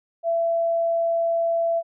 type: tone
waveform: sine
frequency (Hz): 670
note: E5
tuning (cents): +28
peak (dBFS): -19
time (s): 0.23-1.83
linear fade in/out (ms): 50
effects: none